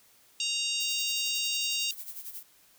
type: harmonic tone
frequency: 931 Hz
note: A#5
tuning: 2 cents flat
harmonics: 3 / 4 / 5 / 6 / 7 / 8 / 9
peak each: -32 / -34 / -36 / -38 / -39 / -40 / -41 dBFS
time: 0.4-1.91 s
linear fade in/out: 2 ms
type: noise with tremolo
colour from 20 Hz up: violet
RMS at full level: -39 dBFS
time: 0.8-2.43 s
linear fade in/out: 5 ms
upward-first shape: sine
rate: 11 Hz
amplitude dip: 70%
effects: white hiss -61 dBFS RMS until 2.78 s